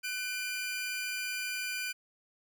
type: tone pair together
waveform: sawtooth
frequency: 1507 / 2394 Hz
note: F#6 / D7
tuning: +31 / +33 cents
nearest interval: minor sixth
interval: 802 cents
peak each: -35 / -32 dBFS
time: 0.03-1.93 s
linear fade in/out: 20 ms
effects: none